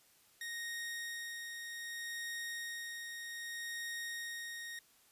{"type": "tone with tremolo", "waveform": "sawtooth", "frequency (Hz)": 1864.7, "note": "A#6", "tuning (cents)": 0, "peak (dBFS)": -36, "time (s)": [0.41, 4.79], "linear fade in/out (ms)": 2, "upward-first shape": "sine", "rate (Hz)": 0.64, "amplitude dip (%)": 35, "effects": ["white hiss -67 dBFS RMS until 5.11 s", "resampled to 32000 Hz"]}